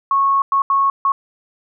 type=tone bursts at uneven times; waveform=sine; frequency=1100 Hz; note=C#6; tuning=14 cents flat; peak=-12 dBFS; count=4; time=0.11-0.42 / 0.52-0.62 / 0.7-0.9 / 1.05-1.12 s; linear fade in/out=2 ms; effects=none